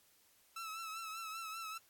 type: tone with vibrato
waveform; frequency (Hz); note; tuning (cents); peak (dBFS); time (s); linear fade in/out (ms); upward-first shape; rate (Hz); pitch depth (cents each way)
sawtooth; 1315; E6; -5; -39; 0.56-1.78; 5; triangle; 5.1; 58
effects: white hiss -69 dBFS RMS until 1.89 s + AAC 64 kbps